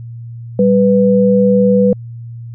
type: tone pair together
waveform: sine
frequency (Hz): 196 / 493.9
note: G3 / B4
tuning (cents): 0 / 0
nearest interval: octave + major third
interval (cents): 1600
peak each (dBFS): -10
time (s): 0.59-1.93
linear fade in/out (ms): 2
effects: added 117 Hz sine -26 dBFS peak until 2.54 s